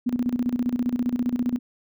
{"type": "tone with tremolo", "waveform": "sine", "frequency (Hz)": 245.1, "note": "B3", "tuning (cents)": -13, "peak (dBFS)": -19, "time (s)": [0.06, 1.59], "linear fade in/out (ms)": 10, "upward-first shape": "square", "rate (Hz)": 15, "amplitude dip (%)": 75, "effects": []}